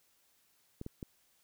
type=clicks; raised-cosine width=3 ms; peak=-28 dBFS; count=3; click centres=0.814 / 0.864 / 1.028 s; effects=white hiss -71 dBFS RMS until 1.43 s